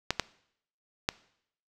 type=clicks; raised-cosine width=0.2 ms; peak=-8 dBFS; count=3; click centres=0.106 / 0.197 / 1.089 s; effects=noise-tail reverb RT60 0.7 s tail -20 dB re dry